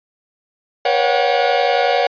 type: tone cluster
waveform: 45% pulse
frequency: 483.6 / 541 / 561 / 724 / 775 Hz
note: B4 / C#5 / C#5 / F#5 / G5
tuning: -36 / -42 / +21 / -38 / -20 cents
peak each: -20 / -26 / -19 / -18 / -21 dBFS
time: 0.85-2.07 s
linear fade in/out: 5 ms
effects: resampled to 11025 Hz

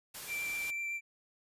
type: noise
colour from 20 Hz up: white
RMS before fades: -44 dBFS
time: 0.14-0.71 s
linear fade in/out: 10 ms
type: tone with vibrato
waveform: triangle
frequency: 2349 Hz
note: D7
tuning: in tune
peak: -33 dBFS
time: 0.27-1.01 s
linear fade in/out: 50 ms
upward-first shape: sine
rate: 7.9 Hz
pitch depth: 9 cents each way
effects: resampled to 32000 Hz

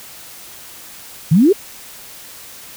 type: exponential sweep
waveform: sine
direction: up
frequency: 143.9 to 435.2 Hz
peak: -7 dBFS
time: 1.31-1.53 s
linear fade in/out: 10 ms
effects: white hiss -37 dBFS RMS until 2.76 s

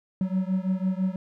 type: beating tone pair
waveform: triangle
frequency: 185 / 191 Hz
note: F#3 / G3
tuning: 0 / -45 cents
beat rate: 6 Hz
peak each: -24 / -25 dBFS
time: 0.21-1.16 s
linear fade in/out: 2 ms
effects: none

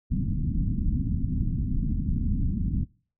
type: low-pass noise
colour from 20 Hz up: pink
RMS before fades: -26 dBFS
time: 0.1-2.85 s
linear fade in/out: 20 ms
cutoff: 260 Hz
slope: 48 dB/octave
effects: noise-tail reverb RT60 0.4 s tail -22 dB re dry

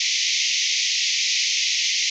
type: band-pass noise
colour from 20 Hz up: white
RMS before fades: -22 dBFS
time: 0-2.1 s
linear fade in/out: 5 ms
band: 2000 to 6500 Hz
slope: 96 dB/octave
effects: none

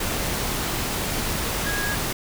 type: tone in noise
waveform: sine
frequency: 1649 Hz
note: G#6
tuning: 13 cents flat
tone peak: -27 dBFS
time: 1.66-1.95 s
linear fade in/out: 5 ms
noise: pink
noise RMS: -26 dBFS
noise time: 0-2.13 s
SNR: -4 dB
effects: none

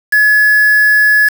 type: tone with quantisation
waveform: sine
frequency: 1700 Hz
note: G#6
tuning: 40 cents sharp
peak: -6 dBFS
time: 0.12-1.29 s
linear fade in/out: 10 ms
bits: 3
effects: none

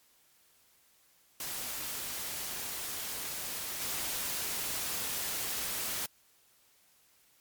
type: noise with level steps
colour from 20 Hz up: white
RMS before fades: -38 / -35 dBFS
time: 1.4-6.06 s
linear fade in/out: 2 ms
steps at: 3.8 s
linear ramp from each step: 20 ms
effects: white hiss -66 dBFS RMS until 7.4 s + MP3 96 kbps

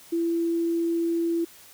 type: tone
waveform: sine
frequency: 335.7 Hz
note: E4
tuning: 32 cents sharp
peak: -22 dBFS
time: 0.12-1.45 s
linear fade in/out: 10 ms
effects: white hiss -50 dBFS RMS until 1.73 s

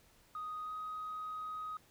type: tone with pitch glide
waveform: sine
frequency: 1246 to 1256.1 Hz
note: D#6 to D#6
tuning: +2 to +16 cents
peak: -38 dBFS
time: 0.35-1.77 s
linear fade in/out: 2 ms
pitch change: +14 cents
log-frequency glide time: 0.64-0.71 s
effects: tanh soft clip ceiling -36 dBFS + pink hiss -66 dBFS RMS until 1.9 s

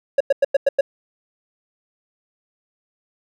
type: tone bursts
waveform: triangle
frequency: 554.4 Hz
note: C#5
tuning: in tune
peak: -9 dBFS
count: 6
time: 0.18-0.81 s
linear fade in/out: 5 ms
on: 25 ms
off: 96 ms
effects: none

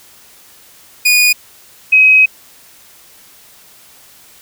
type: tone pair in turn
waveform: sawtooth / sine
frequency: 2460 / 2536 Hz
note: D#7 / D#7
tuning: -20 / +32 cents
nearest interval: minor second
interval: 52 cents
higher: second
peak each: -4 dBFS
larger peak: neither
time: 1.05-1.33 / 1.92-2.26 s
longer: second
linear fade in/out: 10 ms
effects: white hiss -43 dBFS RMS until 4.41 s

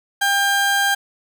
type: tone pair together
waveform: 30% pulse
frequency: 798 / 1596 Hz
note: G5 / G6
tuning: +31 / +31 cents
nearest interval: octave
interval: 1200 cents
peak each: -17 dBFS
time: 0.21-0.95 s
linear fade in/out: 10 ms
effects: none

